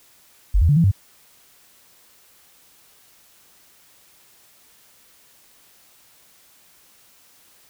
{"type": "tone with pitch steps", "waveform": "sine", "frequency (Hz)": [48.32, 80.7, 145.8, 166.9, 97.6], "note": ["G1", "E2", "D3", "E3", "G2"], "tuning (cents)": [-24, -36, -12, 22, -7], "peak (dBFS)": -12, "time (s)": [0.54, 0.915], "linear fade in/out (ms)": 10, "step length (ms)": 75, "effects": ["white hiss -54 dBFS RMS until 7.69 s"]}